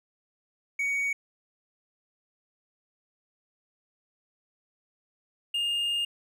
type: tone pair in turn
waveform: triangle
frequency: 2243 / 2826 Hz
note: C#7 / F7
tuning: +20 / +20 cents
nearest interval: major third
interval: 400 cents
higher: second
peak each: -24 dBFS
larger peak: neither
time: 0.79-1.13 / 5.54-6.05 s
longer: second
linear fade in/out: 5 ms
effects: none